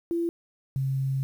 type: tone pair in turn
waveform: sine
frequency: 339 / 134.53 Hz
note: E4 / C3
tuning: +49 / +49 cents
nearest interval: octave + major third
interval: 1600 cents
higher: first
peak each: -24 dBFS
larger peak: neither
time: 0.11-0.29 / 0.76-1.23 s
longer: second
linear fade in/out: 0 ms
effects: 9-bit